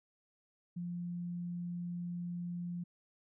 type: tone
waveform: sine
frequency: 174.61 Hz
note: F3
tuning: in tune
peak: -37 dBFS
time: 0.76-2.84 s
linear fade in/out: 10 ms
effects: none